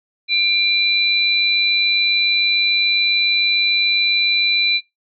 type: tone pair together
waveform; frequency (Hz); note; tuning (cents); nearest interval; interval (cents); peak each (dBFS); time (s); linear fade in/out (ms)
sine; 2374 / 3993; D7 / B7; +18 / +18; major sixth; 900; -16; 0.28-4.81; 50
effects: noise-tail reverb RT60 0.2 s tail -22 dB re dry + MP3 64 kbps